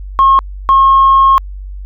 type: tone bursts at uneven times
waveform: sine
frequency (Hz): 1080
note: C#6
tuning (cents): -45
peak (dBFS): -3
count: 2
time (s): 0.19-0.39 / 0.69-1.38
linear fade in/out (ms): 0
effects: tanh soft clip ceiling 0 dBFS + added 48 Hz sine -23 dBFS peak until 1.85 s